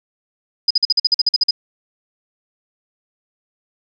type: tone bursts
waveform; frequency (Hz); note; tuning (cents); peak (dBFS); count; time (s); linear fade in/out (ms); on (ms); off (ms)
sine; 4978; D#8; 0; -10; 12; 0.68-1.509; 5; 26; 47
effects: none